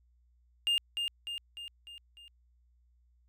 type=tone with echo; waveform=triangle; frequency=2815 Hz; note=F7; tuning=13 cents sharp; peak=-24 dBFS; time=0.67-0.78 s; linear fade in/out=0 ms; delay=300 ms; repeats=5; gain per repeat=-5 dB; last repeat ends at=2.28 s; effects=added 60 Hz sine -64 dBFS peak until 3.28 s